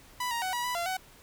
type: tone with pitch steps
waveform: sawtooth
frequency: 990 / 937 / 748 / 968 / 989 / 688 / 750 Hz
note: B5 / A#5 / F#5 / B5 / B5 / F5 / F#5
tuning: +4 / +9 / +19 / -35 / +2 / -26 / +23 cents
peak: -26 dBFS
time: 0.2-0.97 s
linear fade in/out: 5 ms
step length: 110 ms
effects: pink hiss -55 dBFS RMS until 1.22 s